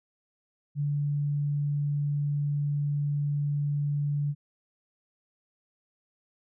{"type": "tone", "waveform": "sine", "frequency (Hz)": 145, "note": "D3", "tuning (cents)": -22, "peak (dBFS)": -25, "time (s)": [0.75, 4.35], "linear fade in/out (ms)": 50, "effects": []}